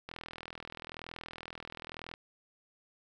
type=click train; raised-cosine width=0.3 ms; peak=-26 dBFS; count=85; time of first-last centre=0.09-2.139 s; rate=41 Hz; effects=none